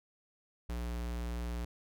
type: tone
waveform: square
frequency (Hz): 59.2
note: A#1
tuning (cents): +27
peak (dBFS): -36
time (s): 0.69-1.65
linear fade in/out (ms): 5
effects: none